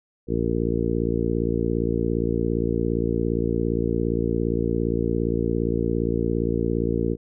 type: harmonic tone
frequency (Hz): 57.4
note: A#1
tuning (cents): -26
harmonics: 1 / 2 / 3 / 4 / 5 / 6 / 7 / 8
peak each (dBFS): -29 / -29 / -29 / -29 / -29 / -29 / -29 / -29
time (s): 0.27-7.17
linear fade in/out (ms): 50
effects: none